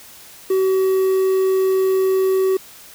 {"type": "tone with quantisation", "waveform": "triangle", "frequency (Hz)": 379.7, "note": "F#4", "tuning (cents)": 45, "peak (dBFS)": -12, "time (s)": [0.5, 2.57], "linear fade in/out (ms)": 5, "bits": 6, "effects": ["white hiss -42 dBFS RMS until 2.94 s"]}